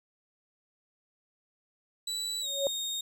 30% pulse tone with pitch glide, 3949 to 3706 Hz, B7 to A#7, -1 to -11 cents, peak -29 dBFS, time 2.07-3.01 s, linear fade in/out 5 ms, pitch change -110 cents, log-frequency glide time 2.41-2.48 s
sine tone with exponential growth, 555 Hz, C#5, 2 cents sharp, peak -22 dBFS, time 2.41-2.67 s, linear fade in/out 1 ms, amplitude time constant 55 ms
effects none

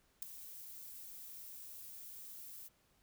violet noise with ADSR envelope, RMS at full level -36 dBFS, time 0.22-2.69 s, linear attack 7 ms, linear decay 4 ms, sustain -15 dB, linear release 24 ms, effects pink hiss -73 dBFS RMS until 3.02 s

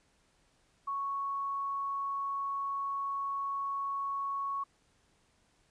sine tone, 1108.7 Hz, C#6, in tune, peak -32 dBFS, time 0.87-4.64 s, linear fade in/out 10 ms, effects pink hiss -70 dBFS RMS until 5.7 s + resampled to 22050 Hz

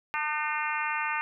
harmonic tone with a mistuned harmonic, 302.9 Hz, D#4, 46 cents flat, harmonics 3 / 4 / 5 / 6 / 7 / 8 / 9, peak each -33 / -34 / -35 / -36 / -36 / -37 / -38 dBFS, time 0.14-1.21 s, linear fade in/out 0 ms, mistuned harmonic 3, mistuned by -20 cents, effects none

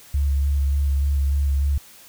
sine tone with vibrato, 70.1 Hz, C#2, 20 cents sharp, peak -17 dBFS, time 0.14-1.78 s, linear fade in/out 5 ms, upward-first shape square, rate 3.4 Hz, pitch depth 18 cents each way, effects white hiss -47 dBFS RMS until 2.08 s

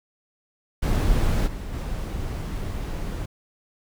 brown noise with level steps, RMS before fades -21 / -32 / -29 dBFS, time 0.82-3.26 s, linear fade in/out 10 ms, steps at 1.46 / 1.72 s, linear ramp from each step 20 ms, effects none

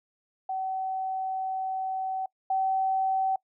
sine tone pair in turn, 760 / 764.8 Hz, F#5 / G5, +46 / -43 cents, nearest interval unison, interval 11 cents, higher second, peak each -28 / -23 dBFS, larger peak second, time 0.49-2.26 / 2.5-3.36 s, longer first, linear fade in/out 5 ms, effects noise-tail reverb RT60 0.1 s tail -24 dB re dry

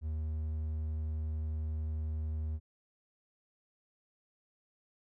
triangle tone, 77.78 Hz, D#2, in tune, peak -31 dBFS, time 0.01-2.6 s, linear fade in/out 50 ms, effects none

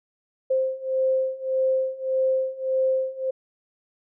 sine beating tone pair, 523.3 / 525 Hz, C5 / C5, 0 / +6 cents, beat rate 1.7 Hz, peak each -25 / -23 dBFS, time 0.5-3.31 s, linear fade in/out 10 ms, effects none

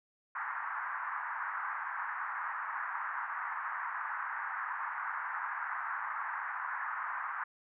pink band-pass noise, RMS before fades -38 dBFS, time 0.35-7.44 s, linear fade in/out 5 ms, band 920 to 1800 Hz, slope 48 dB/octave, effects none

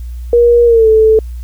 sine tone with pitch glide, 475.4 to 438.5 Hz, A#4 to A4, +34 to -6 cents, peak -4 dBFS, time 0.33-1.19 s, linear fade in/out 2 ms, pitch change -140 cents, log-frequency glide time 0.65-0.88 s, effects added 60 Hz sine -21 dBFS peak until 1.43 s + white hiss -49 dBFS RMS until 1.43 s

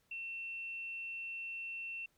sine tone, 2700 Hz, E7, 41 cents sharp, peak -40 dBFS, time 0.11-2.06 s, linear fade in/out 5 ms, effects pink hiss -75 dBFS RMS until 2.17 s

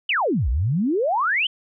sine exponential two-way sweep, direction down then up, 3174 to 55 to 3174 Hz, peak -18 dBFS, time 0.09-1.47 s, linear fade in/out 5 ms, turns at 0.49 s, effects none

